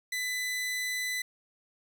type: tone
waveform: sawtooth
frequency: 2000 Hz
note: B6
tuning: 21 cents sharp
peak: -27 dBFS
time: 0.12-1.22 s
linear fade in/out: 5 ms
effects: none